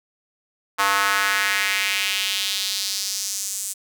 square tone with high-pass filter sweep, 98.9 Hz, G2, 16 cents sharp, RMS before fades -23 dBFS, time 0.78-3.74 s, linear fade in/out 20 ms, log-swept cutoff 1100 to 8100 Hz, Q 2.2, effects none

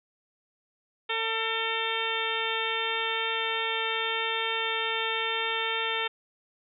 harmonic tone, 449.8 Hz, A4, 38 cents sharp, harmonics 1 / 2 / 3 / 4 / 5 / 6 / 7 / 8, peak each -35 / -35 / -35 / -35 / -35 / -35 / -35 / -35 dBFS, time 1.09-6.08 s, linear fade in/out 10 ms, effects none

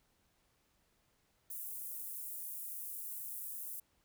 pink high-pass noise, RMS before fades -44 dBFS, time 1.5-3.8 s, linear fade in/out 5 ms, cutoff 11000 Hz, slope 24 dB/octave, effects pink hiss -75 dBFS RMS until 4.04 s

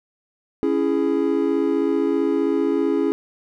triangle chord, C# minor, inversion none, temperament just, 277.2 / 332.6 / 415.8 Hz, C#4 / E4 / G#4, 0 / +16 / +2 cents, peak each -20 dBFS, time 0.63-3.12 s, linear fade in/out 0 ms, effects none

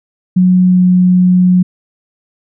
sine tone with pitch glide, 182.7 to 181.54 Hz, F#3 to F#3, -22 to -33 cents, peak -5 dBFS, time 0.36-1.63 s, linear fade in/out 10 ms, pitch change -11 cents, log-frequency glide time 0.66-0.83 s, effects none

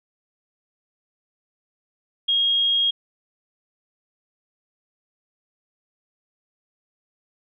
sine tone, 3264 Hz, G#7, 31 cents flat, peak -17 dBFS, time 2.28-2.91 s, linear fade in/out 10 ms, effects none

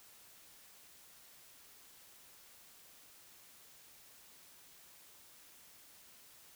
silence, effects white hiss -60 dBFS RMS until 6.55 s

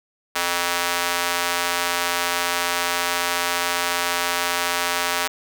square tone with high-pass filter, 87.31 Hz, F2, in tune, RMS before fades -23 dBFS, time 0.35-5.28 s, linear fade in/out 10 ms, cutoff 1000 Hz, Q 0.71, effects none

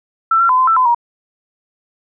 sine tone with pitch steps, 1334 / 1365 / 1015 / 1030 / 1330 / 1017 / 948 Hz, E6 / F6 / B5 / C6 / E6 / C6 / A#5, +20 / -40 / +47 / -28 / +15 / -50 / +29 cents, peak -9 dBFS, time 0.31-0.947 s, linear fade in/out 5 ms, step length 91 ms, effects none

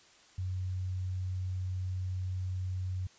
sine tone, 92.5 Hz, F#2, in tune, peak -32 dBFS, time 0.38-3.07 s, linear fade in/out 5 ms, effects white hiss -60 dBFS RMS until 3.18 s + resampled to 16000 Hz

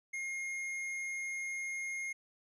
sine tone with hard clipping, 2139 Hz, C7, 38 cents sharp, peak -38 dBFS, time 0.13-2.13 s, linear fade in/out 10 ms, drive 8 dB, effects none

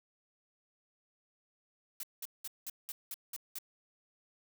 blue noise bursts, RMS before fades -41 dBFS, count 8, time 2-3.586 s, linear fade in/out 2 ms, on 32 ms, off 190 ms, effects none

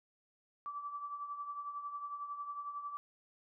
sine tone with tremolo, 1159 Hz, D6, 23 cents flat, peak -37 dBFS, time 0.66-2.97 s, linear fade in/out 0 ms, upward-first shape triangle, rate 11 Hz, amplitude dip 65%, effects none

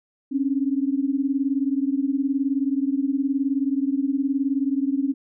sine beating tone pair, 267.7 / 286.7 Hz, C4 / D4, +40 / -42 cents, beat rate 19 Hz, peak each -22 / -24 dBFS, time 0.31-5.14 s, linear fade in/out 20 ms, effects none

